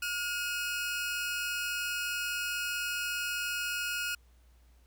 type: tone pair together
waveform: sawtooth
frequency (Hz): 1429.7 / 2545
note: F6 / D#7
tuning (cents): +40 / +39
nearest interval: minor seventh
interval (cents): 999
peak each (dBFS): -30 / -33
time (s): 0.02-4.15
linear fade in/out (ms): 5
effects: added 60 Hz sine -58 dBFS peak until 4.86 s + pink hiss -70 dBFS RMS until 4.86 s